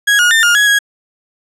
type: tone with pitch steps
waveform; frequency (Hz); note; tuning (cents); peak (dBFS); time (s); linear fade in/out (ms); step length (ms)
35% pulse; 1656 / 1439 / 1801 / 1419 / 1671 / 1651; G#6 / F#6 / A6 / F6 / G#6 / G#6; -5 / -49 / +40 / +27 / +10 / -11; -6; 0.07-0.79; 10; 120
effects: low-pass 11000 Hz 12 dB/octave